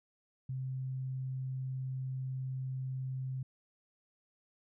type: tone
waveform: sine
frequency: 130.81 Hz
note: C3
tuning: in tune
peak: -35 dBFS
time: 0.49-3.43 s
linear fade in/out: 5 ms
effects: none